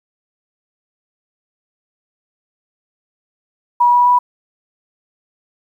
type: tone with pitch steps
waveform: sine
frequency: 967 / 974.3 / 981.6 Hz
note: B5 / B5 / B5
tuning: -37 / -24 / -11 cents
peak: -8 dBFS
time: 3.8-4.19 s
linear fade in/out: 10 ms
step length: 130 ms
effects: 8-bit